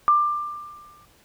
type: tone with exponential decay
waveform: sine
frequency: 1188 Hz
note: D6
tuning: 20 cents sharp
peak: -12 dBFS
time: 0.08-1.05 s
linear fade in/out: 0 ms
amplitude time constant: 210 ms
effects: pink hiss -57 dBFS RMS until 1.24 s